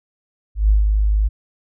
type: tone with ADSR envelope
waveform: sine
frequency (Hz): 51.91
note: G#1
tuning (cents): 0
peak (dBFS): -9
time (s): 0.55-1.29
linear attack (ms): 140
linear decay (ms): 150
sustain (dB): -4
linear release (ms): 20
effects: none